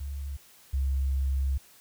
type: tone pair in turn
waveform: sine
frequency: 70 / 67.45 Hz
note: C#2 / C#2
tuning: +18 / -47 cents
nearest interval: minor second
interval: 65 cents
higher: first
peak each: -32 / -24 dBFS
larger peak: second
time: 0-0.37 / 0.73-1.58 s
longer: second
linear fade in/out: 10 ms
effects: white hiss -56 dBFS RMS until 1.8 s